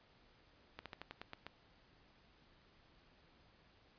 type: slowing click train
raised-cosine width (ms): 0.3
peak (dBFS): -30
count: 8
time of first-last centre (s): 0.79-1.466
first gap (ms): 67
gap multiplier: 1.12
effects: pink hiss -68 dBFS RMS until 3.98 s + resampled to 11025 Hz